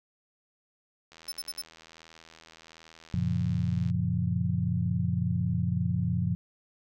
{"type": "click train", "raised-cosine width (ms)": 0.2, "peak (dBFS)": -33, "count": 227, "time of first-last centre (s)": [1.12, 3.9], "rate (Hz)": 81.3}
{"type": "tone bursts", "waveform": "sawtooth", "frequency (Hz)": 5274, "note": "E8", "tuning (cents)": 0, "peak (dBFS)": -30, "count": 4, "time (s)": [1.28, 1.618], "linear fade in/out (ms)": 5, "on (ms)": 41, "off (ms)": 58}
{"type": "chord", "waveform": "sine", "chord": "Gb major seventh", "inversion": "none", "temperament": "equal with one note detuned", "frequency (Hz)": [92.98, 116.54, 138.59, 174.61], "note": ["Gb2", "Bb2", "Db3", "F3"], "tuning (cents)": [9, 0, 0, 0], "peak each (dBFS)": [-31, -31, -33, -29], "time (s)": [3.14, 6.35], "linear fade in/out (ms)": 0}
{"effects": []}